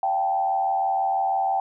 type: tone with frequency modulation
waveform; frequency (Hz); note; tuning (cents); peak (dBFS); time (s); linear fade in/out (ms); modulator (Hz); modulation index
sine; 777; G5; -16; -20; 0.03-1.6; 2; 86.1; 0.77
effects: none